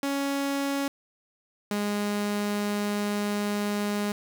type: tone pair in turn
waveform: sawtooth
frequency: 278.5 / 206.1 Hz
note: C#4 / G#3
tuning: +8 / -13 cents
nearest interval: perfect fourth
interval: 521 cents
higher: first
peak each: -22 dBFS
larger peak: neither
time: 0.03-0.88 / 1.71-4.12 s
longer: second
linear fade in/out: 2 ms
effects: 8-bit